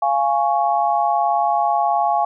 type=chord; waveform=sine; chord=Db major; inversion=first; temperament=just; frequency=693 / 831.5 / 1108.7 Hz; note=F5 / Ab5 / Db6; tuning=-14 / +2 / 0 cents; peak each=-19 / -18 / -23 dBFS; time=0.02-2.25 s; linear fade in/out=5 ms; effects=none